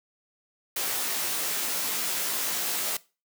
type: noise with comb filter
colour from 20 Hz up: white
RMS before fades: -29 dBFS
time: 0.76-2.97 s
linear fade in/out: 5 ms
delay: 17 ms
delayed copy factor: +0.85
effects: noise-tail reverb RT60 0.3 s tail -20 dB re dry + high-pass 200 Hz 12 dB/octave